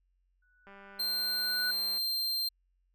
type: tone with exponential growth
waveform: sine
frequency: 1480 Hz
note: F#6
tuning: in tune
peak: -30 dBFS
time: 0.42-1.71 s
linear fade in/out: 5 ms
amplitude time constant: 280 ms
type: click train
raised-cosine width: 0.5 ms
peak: -38 dBFS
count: 260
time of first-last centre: 0.67-1.978 s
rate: 198 Hz
type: tone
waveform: 45% pulse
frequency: 4165 Hz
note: C8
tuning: 9 cents flat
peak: -29 dBFS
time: 0.99-2.49 s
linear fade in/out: 10 ms
effects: added 45 Hz sine -70 dBFS peak until 2.94 s